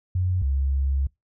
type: tone pair in turn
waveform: sine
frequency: 91.2 / 68.15 Hz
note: F#2 / C#2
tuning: -24 / -29 cents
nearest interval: perfect fourth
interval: 505 cents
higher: first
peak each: -20 dBFS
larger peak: neither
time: 0.15-0.42 / 0.42-1.07 s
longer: second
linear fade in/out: 5 ms
effects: noise-tail reverb RT60 0.2 s tail -26 dB re dry